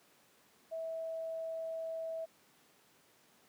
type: tone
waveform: sine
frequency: 651 Hz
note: E5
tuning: 22 cents flat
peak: -37 dBFS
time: 0.71-2.26 s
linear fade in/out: 20 ms
effects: pink hiss -66 dBFS RMS until 3.48 s + high-pass 200 Hz 12 dB/octave